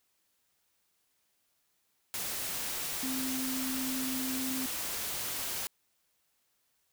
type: tone in noise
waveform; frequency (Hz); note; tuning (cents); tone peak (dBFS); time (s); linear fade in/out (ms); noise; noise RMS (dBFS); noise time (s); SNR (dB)
sine; 260.5; C4; -7; -34; 3.03-4.66; 0; white; -36; 2.14-5.67; -1
effects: white hiss -75 dBFS RMS until 6.92 s